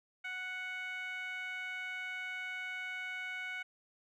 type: tone with band-pass filter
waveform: 15% pulse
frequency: 740 Hz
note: F#5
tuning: in tune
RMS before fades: -41 dBFS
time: 0.24-3.63 s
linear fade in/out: 10 ms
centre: 1900 Hz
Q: 4.3
effects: none